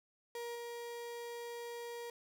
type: tone with level steps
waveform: 35% pulse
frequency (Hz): 472.8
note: A#4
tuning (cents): +24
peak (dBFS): -39 / -41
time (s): 0.35-2.1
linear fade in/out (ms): 2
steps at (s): 0.55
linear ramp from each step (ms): 5
effects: none